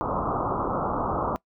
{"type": "low-pass noise", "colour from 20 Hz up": "white", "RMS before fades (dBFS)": -27, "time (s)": [0.01, 1.36], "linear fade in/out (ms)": 0, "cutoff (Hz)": 1300, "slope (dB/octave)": 96, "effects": ["noise-tail reverb RT60 0.1 s tail -22 dB re dry"]}